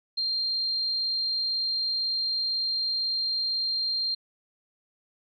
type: tone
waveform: sine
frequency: 4186 Hz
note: C8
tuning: in tune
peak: -25 dBFS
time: 0.17-4.15 s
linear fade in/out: 10 ms
effects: none